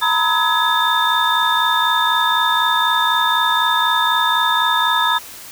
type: tone cluster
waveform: sine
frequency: 929 / 993 / 1278 / 1678 / 3613 Hz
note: A#5 / B5 / D#6 / G#6 / A7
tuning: -6 / +9 / +46 / +17 / +45 cents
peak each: -20 dBFS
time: 0.01-5.19 s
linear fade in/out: 20 ms
effects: white hiss -36 dBFS RMS until 5.51 s